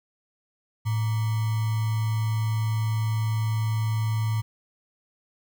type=tone with sample-and-hold; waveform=sine; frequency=110 Hz; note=A2; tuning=in tune; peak=-22 dBFS; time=0.85-4.42 s; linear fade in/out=20 ms; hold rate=1050 Hz; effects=none